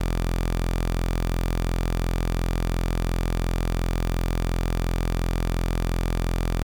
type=tone; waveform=sawtooth; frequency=42.84 Hz; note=F1; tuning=33 cents flat; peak=-18 dBFS; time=0-6.63 s; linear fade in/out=10 ms; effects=8-bit